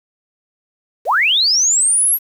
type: linear sweep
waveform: sine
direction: up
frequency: 370 to 11840 Hz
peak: -11 dBFS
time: 1.05-2.19 s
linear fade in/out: 50 ms
effects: 7-bit